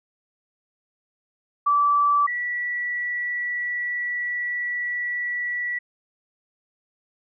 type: tone pair in turn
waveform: sine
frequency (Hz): 1159 / 1949.2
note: D6 / B6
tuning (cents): -23 / -23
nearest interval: major sixth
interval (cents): 900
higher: second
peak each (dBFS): -16 / -24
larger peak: first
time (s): 1.66-2.27 / 2.27-5.79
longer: second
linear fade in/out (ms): 10
effects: none